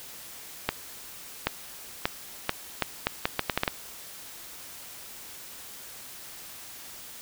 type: accelerating click train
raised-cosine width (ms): 0.3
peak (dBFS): -7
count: 12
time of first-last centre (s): 0.69-3.678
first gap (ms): 780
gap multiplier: 0.75
effects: white hiss -44 dBFS RMS until 7.21 s